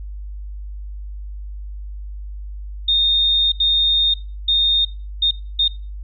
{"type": "tone bursts at uneven times", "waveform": "sine", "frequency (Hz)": 3670, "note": "A#7", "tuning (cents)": -28, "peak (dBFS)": -13, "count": 5, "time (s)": [[2.88, 3.52], [3.6, 4.14], [4.48, 4.85], [5.22, 5.31], [5.59, 5.68]], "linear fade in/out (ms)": 5, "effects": ["noise-tail reverb RT60 0.3 s tail -19 dB re dry", "added 50 Hz sine -28 dBFS peak until 6.03 s"]}